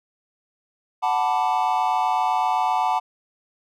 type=chord; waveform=triangle; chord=B minor seventh; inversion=second; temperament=equal; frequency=740 / 880 / 987.8 / 1174.7 Hz; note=F#5 / A5 / B5 / D6; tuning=0 / 0 / 0 / 0 cents; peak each=-21 / -21 / -24 / -27 dBFS; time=1.02-3 s; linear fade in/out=20 ms; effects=none